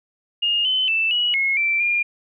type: tone with pitch steps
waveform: sine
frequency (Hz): 2841 / 3044 / 2650 / 2921 / 2170 / 2340 / 2408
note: F7 / F#7 / E7 / F#7 / C#7 / D7 / D7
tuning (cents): +29 / +48 / +9 / -23 / -37 / -7 / +43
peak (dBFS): -17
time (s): 0.42-2.03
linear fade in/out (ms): 10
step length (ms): 230
effects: none